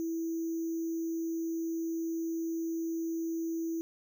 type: tone with sample-and-hold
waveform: sine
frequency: 329.7 Hz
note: E4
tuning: in tune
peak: -31 dBFS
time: 0-3.81 s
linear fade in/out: 0 ms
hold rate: 6300 Hz
effects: none